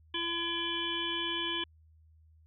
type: harmonic tone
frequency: 338.2 Hz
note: E4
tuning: 44 cents sharp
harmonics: 1 / 3 / 5 / 7 / 9 / 10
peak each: -39 / -40 / -41 / -41 / -35 / -38 dBFS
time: 0.14-1.64 s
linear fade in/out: 5 ms
effects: added 79 Hz sine -58 dBFS peak until 2.46 s